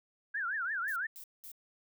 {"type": "tone with vibrato", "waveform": "sine", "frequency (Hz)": 1560, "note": "G6", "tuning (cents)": -9, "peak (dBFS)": -32, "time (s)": [0.34, 1.07], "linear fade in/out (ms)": 10, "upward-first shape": "triangle", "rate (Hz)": 5.9, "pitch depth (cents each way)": 280}
{"type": "noise bursts", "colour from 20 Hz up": "violet", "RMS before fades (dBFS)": -48, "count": 3, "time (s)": [0.88, 1.517], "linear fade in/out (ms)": 0, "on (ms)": 79, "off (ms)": 200}
{"effects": []}